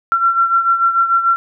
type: beating tone pair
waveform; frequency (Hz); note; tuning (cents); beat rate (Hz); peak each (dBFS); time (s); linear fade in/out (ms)
sine; 1359 / 1365.8; F6 / F6; -48 / -39; 6.8; -12 / -18; 0.12-1.36; 0
effects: none